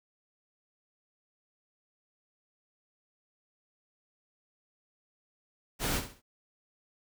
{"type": "noise with echo", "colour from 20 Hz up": "pink", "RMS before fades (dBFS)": -31, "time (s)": [5.79, 6.02], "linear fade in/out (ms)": 50, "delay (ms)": 67, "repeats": 3, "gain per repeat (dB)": -10, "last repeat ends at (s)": 6.221, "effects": []}